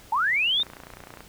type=linear sweep; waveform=sine; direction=up; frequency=831 to 3729 Hz; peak=-20 dBFS; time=0.12-0.63 s; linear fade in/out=5 ms
type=click train; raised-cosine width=0.5 ms; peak=-26 dBFS; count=19; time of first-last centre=0.6-1.206 s; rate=29.7 Hz
effects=pink hiss -50 dBFS RMS until 1.28 s